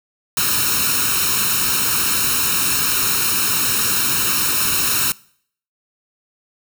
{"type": "noise with comb filter", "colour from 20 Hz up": "white", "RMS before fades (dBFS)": -18, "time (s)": [0.37, 5.12], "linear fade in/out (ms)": 2, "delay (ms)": 0.74, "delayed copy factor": 0.85, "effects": ["noise-tail reverb RT60 0.6 s tail -23 dB re dry", "high-pass 60 Hz 12 dB/octave"]}